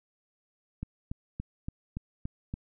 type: click train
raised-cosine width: 5 ms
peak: -22 dBFS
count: 7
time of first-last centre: 0.83-2.539 s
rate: 3.51 Hz
effects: none